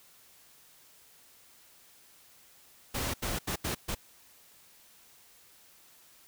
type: noise bursts at uneven times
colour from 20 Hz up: pink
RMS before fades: -33 dBFS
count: 5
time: 2.94-3.14 / 3.22-3.39 / 3.47-3.56 / 3.64-3.75 / 3.88-3.95 s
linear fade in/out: 10 ms
effects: white hiss -59 dBFS RMS until 6.27 s